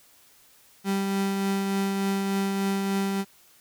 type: tone with tremolo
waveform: 35% pulse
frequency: 196 Hz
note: G3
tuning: in tune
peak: -21 dBFS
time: 0.84-3.25 s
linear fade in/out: 50 ms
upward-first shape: triangle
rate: 3.4 Hz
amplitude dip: 30%
effects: white hiss -57 dBFS RMS until 3.6 s